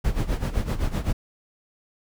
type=noise with tremolo; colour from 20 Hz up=brown; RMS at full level=-21 dBFS; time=0.04-1.13 s; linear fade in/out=10 ms; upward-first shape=sine; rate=7.8 Hz; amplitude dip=80%; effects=none